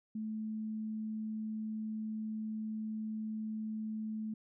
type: tone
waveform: sine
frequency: 217.4 Hz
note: A3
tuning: 21 cents flat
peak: -36 dBFS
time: 0.15-4.34 s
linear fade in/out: 5 ms
effects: none